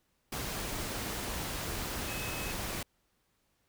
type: tone in noise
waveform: sine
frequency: 2569 Hz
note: E7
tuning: 45 cents flat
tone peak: -42 dBFS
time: 2.08-2.52 s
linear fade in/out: 5 ms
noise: pink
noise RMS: -37 dBFS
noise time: 0.32-2.83 s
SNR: -8 dB
effects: pink hiss -75 dBFS RMS until 3.68 s